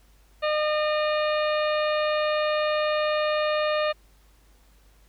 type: harmonic tone with a mistuned harmonic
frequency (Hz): 608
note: D#5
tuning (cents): -40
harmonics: 1 / 2 / 3 / 4 / 5 / 6 / 7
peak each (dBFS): -23 / -29 / -33 / -35 / -37 / -39 / -40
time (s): 0.42-3.93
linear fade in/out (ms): 20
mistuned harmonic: 5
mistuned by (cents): -100
effects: added 50 Hz sine -55 dBFS peak until 5.08 s + pink hiss -62 dBFS RMS until 5.08 s